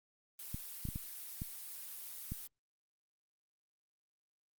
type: noise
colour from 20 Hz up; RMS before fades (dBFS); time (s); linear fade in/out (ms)
blue; -47; 0.39-2.47; 2
type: clicks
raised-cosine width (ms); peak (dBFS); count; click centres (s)
5; -27; 6; 0.545 / 0.853 / 0.888 / 0.959 / 1.419 / 2.32
effects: Opus 32 kbps